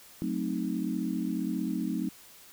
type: chord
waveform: sine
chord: F# diminished seventh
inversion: none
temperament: equal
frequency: 185 / 220 / 261.6 / 311.1 Hz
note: F#3 / A3 / C4 / Eb4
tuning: 0 / 0 / 0 / 0 cents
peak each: -34 dBFS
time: 0.22-2.09 s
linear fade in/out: 0 ms
effects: white hiss -53 dBFS RMS until 2.52 s